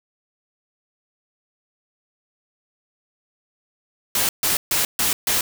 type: noise bursts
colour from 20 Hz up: white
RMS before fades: -20 dBFS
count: 5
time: 4.15-5.41 s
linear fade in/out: 2 ms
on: 140 ms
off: 140 ms
effects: none